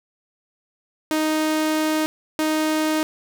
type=tone pair in turn; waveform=sawtooth; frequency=311.1 / 311.1 Hz; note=D#4 / D#4; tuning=0 / 0 cents; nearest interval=unison; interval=0 cents; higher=neither; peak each=-15 dBFS; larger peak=neither; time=1.11-2.06 / 2.39-3.03 s; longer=first; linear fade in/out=0 ms; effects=none